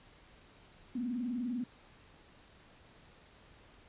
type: tone with vibrato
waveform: sine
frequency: 243.2 Hz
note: B3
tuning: 26 cents flat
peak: -33 dBFS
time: 0.95-1.64 s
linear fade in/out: 5 ms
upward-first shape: sine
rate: 20 Hz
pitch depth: 130 cents each way
effects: pink hiss -60 dBFS RMS until 3.88 s + resampled to 8000 Hz